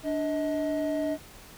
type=tone pair together; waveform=triangle; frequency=293.9 / 633 Hz; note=D4 / D#5; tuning=+1 / +30 cents; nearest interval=octave + minor second; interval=1329 cents; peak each=-27 dBFS; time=0.03-1.18 s; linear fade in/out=50 ms; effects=pink hiss -49 dBFS RMS until 1.57 s